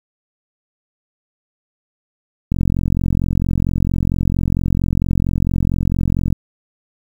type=click train; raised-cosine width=5 ms; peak=-5 dBFS; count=170; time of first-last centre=2.52-6.326 s; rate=44.4 Hz; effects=7-bit